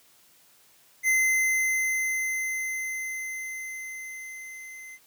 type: tone with level ramp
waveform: square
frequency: 2063 Hz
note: C7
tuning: 25 cents flat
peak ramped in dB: -20 to -42 dBFS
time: 1.03-4.99 s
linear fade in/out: 50 ms
effects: white hiss -59 dBFS RMS until 5.06 s + high-pass 80 Hz 12 dB/octave